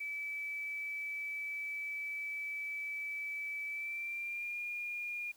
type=tone with pitch glide; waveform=sine; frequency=2303 to 2420 Hz; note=D7 to D#7; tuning=-34 to -49 cents; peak=-37 dBFS; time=0-5.32 s; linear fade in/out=10 ms; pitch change=+85 cents; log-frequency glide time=3.68-4.59 s; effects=white hiss -64 dBFS RMS until 5.36 s